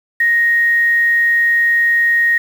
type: tone with quantisation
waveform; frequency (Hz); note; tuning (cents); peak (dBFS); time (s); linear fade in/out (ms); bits
sine; 1870; A#6; +5; -10; 0.2-2.38; 5; 6
effects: none